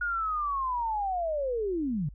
sine linear sweep, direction down, 1451 to 132.4 Hz, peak -27 dBFS, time 0.01-2.09 s, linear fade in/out 5 ms, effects added 50 Hz sine -44 dBFS peak until 2.14 s

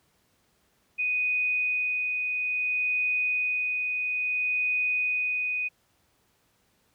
sine tone with tremolo, 2489 Hz, D#7, in tune, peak -23 dBFS, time 0.98-5.69 s, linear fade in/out 20 ms, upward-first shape sine, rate 0.59 Hz, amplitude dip 30%, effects pink hiss -68 dBFS RMS until 6.94 s + high-pass 60 Hz 12 dB/octave

